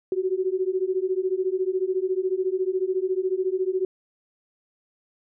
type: beating tone pair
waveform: sine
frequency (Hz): 367.3 / 381.3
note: F#4 / G4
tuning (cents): -13 / -48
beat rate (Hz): 14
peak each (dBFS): -25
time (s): 0.12-3.85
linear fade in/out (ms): 2
effects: none